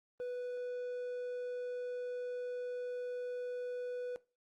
triangle tone, 493.9 Hz, B4, in tune, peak -35 dBFS, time 0.2-4.16 s, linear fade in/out 0 ms, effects noise-tail reverb RT60 0.3 s tail -20 dB re dry + Opus 24 kbps

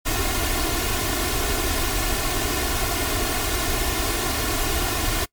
pink noise with comb filter, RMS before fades -23 dBFS, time 0.05-5.26 s, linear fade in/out 20 ms, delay 2.8 ms, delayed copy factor +0.75, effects noise-tail reverb RT60 0.1 s tail -24 dB re dry + MP3 96 kbps

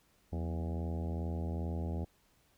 harmonic tone with a mistuned harmonic, 82.41 Hz, E2, in tune, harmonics 1 / 2 / 3 / 4 / 5 / 6 / 7 / 8 / 9 / 10, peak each -35 / -41 / -45 / -47 / -49 / -51 / -52 / -53 / -54 / -55 dBFS, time 0.32-2.05 s, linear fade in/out 10 ms, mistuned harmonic 2, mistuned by +120 cents, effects pink hiss -70 dBFS RMS until 2.57 s

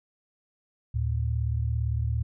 sine tone pair together, 75.6 / 113.27 Hz, D#2 / A#2, -49 / -49 cents, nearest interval perfect fifth, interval 700 cents, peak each -27 dBFS, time 0.94-2.23 s, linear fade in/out 10 ms, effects none

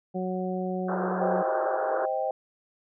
harmonic tone, 184.6 Hz, F#3, 4 cents flat, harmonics 1 / 2 / 3 / 4, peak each -30 / -33 / -35 / -36 dBFS, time 0.14-1.43 s, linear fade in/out 20 ms
pink band-pass noise, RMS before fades -32 dBFS, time 0.88-2.06 s, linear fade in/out 10 ms, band 340 to 1600 Hz, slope 96 dB/octave
sine chord, C minor, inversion none, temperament just, 523.3 / 627.9 / 784.9 Hz, C5 / Eb5 / G5, 0 / +16 / +2 cents, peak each -30 dBFS, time 1.21-2.31 s, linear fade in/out 2 ms
effects none

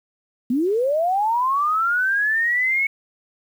sine linear sweep, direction up, 229.7 to 2217 Hz, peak -17 dBFS, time 0.5-2.87 s, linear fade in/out 5 ms, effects 8-bit

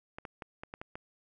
clicks, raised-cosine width 0.5 ms, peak -26 dBFS, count 7, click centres 0.185 / 0.252 / 0.422 / 0.635 / 0.739 / 0.815 / 0.955 s, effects none

